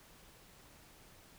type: silence
effects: pink hiss -60 dBFS RMS until 1.38 s